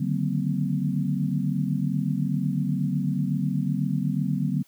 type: tone cluster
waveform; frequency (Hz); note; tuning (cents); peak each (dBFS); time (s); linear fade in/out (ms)
sine; 145.6 / 153.7 / 187.8 / 230.5 / 256.1; D3 / D#3 / F#3 / A#3 / C4; -15 / -21 / +26 / -19 / -37; -27 / -32 / -27 / -31 / -31; 0-4.63; 10
effects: white hiss -60 dBFS RMS until 4.67 s